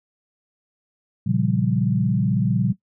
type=chord; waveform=sine; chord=G half-diminished seventh; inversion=first; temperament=equal with one note detuned; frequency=117.69 / 138.59 / 174.61 / 196 Hz; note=Bb2 / Db3 / F3 / G3; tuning=+17 / 0 / 0 / 0 cents; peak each=-23 dBFS; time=1.26-2.73 s; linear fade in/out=10 ms; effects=noise-tail reverb RT60 0.1 s tail -17 dB re dry